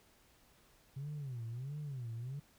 sine tone with vibrato, 130.81 Hz, C3, in tune, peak -38 dBFS, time 0.96-2.4 s, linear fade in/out 10 ms, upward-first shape sine, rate 1.5 Hz, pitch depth 240 cents each way, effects tanh soft clip ceiling -37 dBFS + pink hiss -67 dBFS RMS until 2.58 s

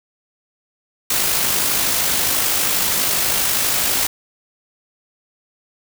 white noise with amplitude modulation, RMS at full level -17 dBFS, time 1.1-4.07 s, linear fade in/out 5 ms, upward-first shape sine, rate 52.3 Hz, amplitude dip 30%, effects none

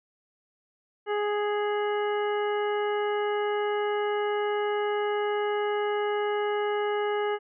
harmonic tone, 415.3 Hz, G#4, in tune, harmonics 1 / 2 / 3 / 4 / 5 / 7, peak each -26 / -32 / -36 / -38 / -40 / -43 dBFS, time 1.06-7.39 s, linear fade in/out 50 ms, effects none

